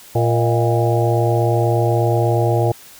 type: harmonic tone with a mistuned harmonic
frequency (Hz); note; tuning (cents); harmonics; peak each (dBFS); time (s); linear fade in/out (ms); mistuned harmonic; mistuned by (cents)
116.54; A#2; 0; 1 / 3 / 4 / 5 / 6 / 7; -16 / -21 / -22 / -23 / -24 / -24; 0.15-2.72; 5; 5; +82
effects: white hiss -42 dBFS RMS until 2.99 s